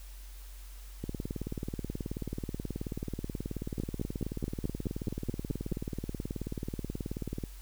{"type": "two click trains", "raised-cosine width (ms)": 3, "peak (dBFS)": [-19, -22], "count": [10, 120], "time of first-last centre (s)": [[3.8, 5.723], [1.04, 7.438]], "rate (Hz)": [4.68, 18.6], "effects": ["added 46 Hz sine -44 dBFS peak until 7.61 s", "white hiss -56 dBFS RMS until 7.61 s"]}